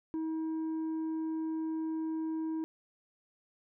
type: tone with tanh clipping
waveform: sine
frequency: 319.3 Hz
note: D#4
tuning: 45 cents sharp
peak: -33 dBFS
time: 0.14-2.64 s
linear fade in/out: 0 ms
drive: 4 dB
effects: none